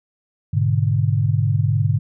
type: chord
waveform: sine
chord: G# diminished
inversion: none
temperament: equal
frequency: 103.83 / 123.47 / 146.83 Hz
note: G#2 / B2 / D3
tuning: 0 / 0 / 0 cents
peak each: -18 / -21 / -20 dBFS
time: 0.53-1.99 s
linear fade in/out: 10 ms
effects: none